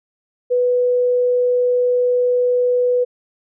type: tone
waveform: sine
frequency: 493.9 Hz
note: B4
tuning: in tune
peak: -13 dBFS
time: 0.5-3.05 s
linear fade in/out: 20 ms
effects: none